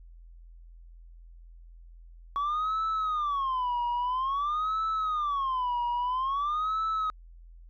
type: tone with vibrato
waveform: sine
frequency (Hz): 1121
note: C#6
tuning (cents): +19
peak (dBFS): -24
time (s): 2.36-7.1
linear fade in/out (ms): 0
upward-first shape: sine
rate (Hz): 0.5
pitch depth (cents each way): 270
effects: tanh soft clip ceiling -25 dBFS + added 42 Hz sine -47 dBFS peak until 7.69 s